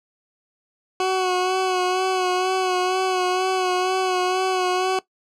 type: tone with vibrato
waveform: 20% pulse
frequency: 370 Hz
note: F#4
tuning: in tune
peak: -14 dBFS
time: 1-4.99 s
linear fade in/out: 2 ms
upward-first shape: sine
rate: 2.1 Hz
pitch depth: 30 cents each way
effects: noise-tail reverb RT60 0.1 s tail -18 dB re dry + low-pass 7000 Hz 12 dB/octave